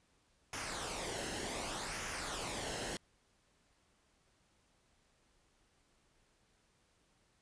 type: noise with flanger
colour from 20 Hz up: pink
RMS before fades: -41 dBFS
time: 0.53-2.97 s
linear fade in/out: 2 ms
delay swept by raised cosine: 0.24 to 0.86 ms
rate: 0.66 Hz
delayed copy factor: -0.55
effects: pink hiss -73 dBFS RMS until 7.41 s + resampled to 22050 Hz